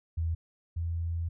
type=tone pair in turn; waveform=sine; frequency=82.2 / 83.93 Hz; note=E2 / E2; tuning=-4 / +32 cents; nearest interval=unison; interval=36 cents; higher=second; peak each=-27 / -29 dBFS; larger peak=first; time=0.17-0.35 / 0.76-1.29 s; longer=second; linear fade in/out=10 ms; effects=none